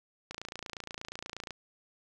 click train, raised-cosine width 0.2 ms, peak -22 dBFS, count 35, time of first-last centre 0.31-1.507 s, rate 28.4 Hz, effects none

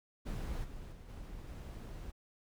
brown noise with level steps, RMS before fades -39 / -47 / -51 / -47 / -45 dBFS, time 0.25-2.12 s, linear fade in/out 20 ms, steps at 0.63 / 0.91 / 1.08 / 1.47 s, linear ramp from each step 20 ms, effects none

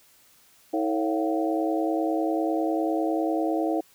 sine tone cluster, 321.7 / 449.6 / 552 / 690 / 760 Hz, E4 / A4 / C#5 / F5 / F#5, -42 / +37 / -7 / -21 / +46 cents, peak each -25 / -32 / -31 / -30 / -33 dBFS, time 0.73-3.81 s, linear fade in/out 10 ms, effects white hiss -58 dBFS RMS until 3.94 s

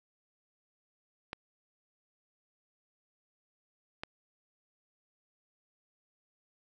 clicks, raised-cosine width 0.3 ms, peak -21 dBFS, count 2, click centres 1.331 / 4.035 s, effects none

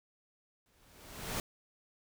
pink noise with exponential growth, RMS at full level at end -34 dBFS, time 0.66-1.4 s, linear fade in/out 1 ms, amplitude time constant 160 ms, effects none

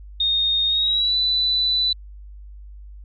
sine tone with pitch glide, 3695 to 3983 Hz, A#7 to B7, -16 to +14 cents, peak -17 dBFS, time 0.2-1.93 s, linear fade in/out 5 ms, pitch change +130 cents, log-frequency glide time 0.67-1.16 s, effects added 50 Hz sine -37 dBFS peak until 3.04 s

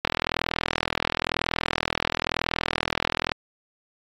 click train, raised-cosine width 0.3 ms, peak -5 dBFS, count 135, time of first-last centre 0.05-3.318 s, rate 41 Hz, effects AAC 64 kbps

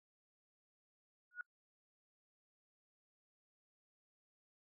sine tone with exponential growth, 1453 Hz, F#6, 32 cents flat, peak -37 dBFS, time 1.31-1.41 s, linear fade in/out 2 ms, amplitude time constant 21 ms, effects noise-tail reverb RT60 0.1 s tail -26 dB re dry

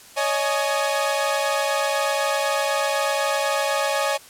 sawtooth tone cluster, 558 / 618 / 841 / 1232 Hz, C#5 / D#5 / G#5 / D#6, +11 / -12 / +22 / -17 cents, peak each -20 / -22 / -22 / -29 dBFS, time 0.16-4.18 s, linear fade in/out 20 ms, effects white hiss -46 dBFS RMS until 4.29 s + low-pass 12000 Hz 12 dB/octave

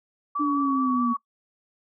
sine tone with vibrato, 1142 Hz, D6, 49 cents flat, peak -24 dBFS, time 0.35-1.17 s, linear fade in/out 10 ms, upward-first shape sine, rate 4.8 Hz, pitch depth 27 cents each way
sine linear sweep, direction down, 297.8 to 235.6 Hz, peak -22 dBFS, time 0.39-1.14 s, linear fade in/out 20 ms
effects noise-tail reverb RT60 0.1 s tail -20 dB re dry

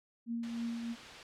sine tone with tremolo, 233.1 Hz, A#3, in tune, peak -33 dBFS, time 0.26-0.96 s, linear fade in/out 50 ms, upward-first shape triangle, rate 3.2 Hz, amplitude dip 45%
white noise, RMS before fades -47 dBFS, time 0.43-1.23 s, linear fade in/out 2 ms
effects low-pass 4000 Hz 12 dB/octave

